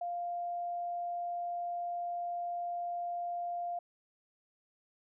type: tone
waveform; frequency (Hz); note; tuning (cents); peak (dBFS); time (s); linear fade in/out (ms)
sine; 698.5; F5; 0; -34; 0.01-3.79; 5
effects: none